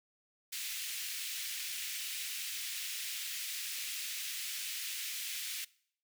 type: high-pass noise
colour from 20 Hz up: pink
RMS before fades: -40 dBFS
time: 0.52-5.65 s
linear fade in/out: 10 ms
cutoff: 2200 Hz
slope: 24 dB/octave
effects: noise-tail reverb RT60 0.6 s tail -22 dB re dry